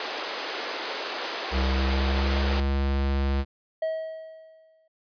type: high-pass noise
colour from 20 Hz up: pink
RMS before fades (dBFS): -31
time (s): 0-2.6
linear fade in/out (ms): 2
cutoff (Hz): 380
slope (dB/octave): 24
type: tone with pitch glide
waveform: square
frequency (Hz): 66.1 to 68.67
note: C2 to C#2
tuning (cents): +18 to -16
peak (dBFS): -23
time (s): 1.51-3.45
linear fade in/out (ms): 50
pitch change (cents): +66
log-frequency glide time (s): 1.63-2.46
type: tone with exponential decay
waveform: triangle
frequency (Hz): 640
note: D#5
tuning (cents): +49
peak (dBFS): -21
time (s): 3.82-4.88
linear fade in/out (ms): 5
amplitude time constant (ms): 230
effects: resampled to 11025 Hz